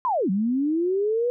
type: linear two-way sweep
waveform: sine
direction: down then up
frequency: 1054 to 181.2 to 494.8 Hz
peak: -20 dBFS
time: 0.05-1.3 s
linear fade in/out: 0 ms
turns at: 0.3 s
effects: none